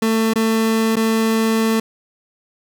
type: tone with dropouts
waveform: 30% pulse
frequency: 223.1 Hz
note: A3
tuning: 24 cents sharp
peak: -12 dBFS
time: 0.02-1.8 s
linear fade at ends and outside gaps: 5 ms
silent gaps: 0.336-0.357 / 0.958-0.966 s
effects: none